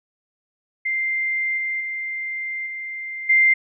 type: tone with level steps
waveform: sine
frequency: 2093 Hz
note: C7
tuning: in tune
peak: -20 / -22 / -25 / -28 / -12 dBFS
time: 0.85-3.54 s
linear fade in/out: 10 ms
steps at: 1.57 / 1.8 / 2.66 / 3.29 s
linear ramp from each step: 10 ms
effects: none